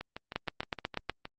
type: two click trains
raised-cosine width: 0.3 ms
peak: -15 / -23 dBFS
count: 7 / 9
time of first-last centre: 0.36-1.096 / 0.01-1.254 s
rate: 8.15 / 6.43 Hz
effects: Opus 48 kbps